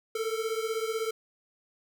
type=beating tone pair; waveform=square; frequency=440 / 456 Hz; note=A4 / A#4; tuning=0 / -38 cents; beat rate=16 Hz; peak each=-32 / -34 dBFS; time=0.15-1.11 s; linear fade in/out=5 ms; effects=none